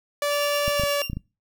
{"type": "tone with pitch glide", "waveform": "sawtooth", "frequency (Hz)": [580, 574.3], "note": ["D5", "D5"], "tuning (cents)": [-22, -39], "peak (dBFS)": -18, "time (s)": [0.22, 1.02], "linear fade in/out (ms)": 2, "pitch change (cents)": -17, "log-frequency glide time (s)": [0.73, 0.86]}
{"type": "tone with tremolo", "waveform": "30% pulse", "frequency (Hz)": 2781, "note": "F7", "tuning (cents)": -8, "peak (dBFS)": -24, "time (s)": [0.29, 1.11], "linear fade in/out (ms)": 50, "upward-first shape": "triangle", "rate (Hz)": 8.4, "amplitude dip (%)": 55}
{"type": "clicks", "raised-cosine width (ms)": 5, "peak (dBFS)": -17, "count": 6, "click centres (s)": [0.68, 0.797, 0.836, 1.099, 1.132, 1.17]}
{"effects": ["noise-tail reverb RT60 0.3 s tail -24 dB re dry"]}